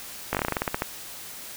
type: slowing click train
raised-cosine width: 0.5 ms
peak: -9 dBFS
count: 13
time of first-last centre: 0.33-0.821 s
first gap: 18 ms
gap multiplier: 1.14
effects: white hiss -40 dBFS RMS until 1.56 s